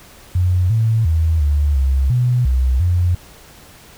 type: tone with pitch steps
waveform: sine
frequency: 90.3 / 112.1 / 80.7 / 72.9 / 67.1 / 123.5 / 64 / 88.3 Hz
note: F#2 / A2 / E2 / D2 / C2 / B2 / C2 / F2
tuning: -42 / +33 / -36 / -12 / +44 / 0 / -38 / +20 cents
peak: -12 dBFS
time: 0.35-3.15 s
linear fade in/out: 5 ms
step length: 350 ms
effects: pink hiss -43 dBFS RMS until 3.97 s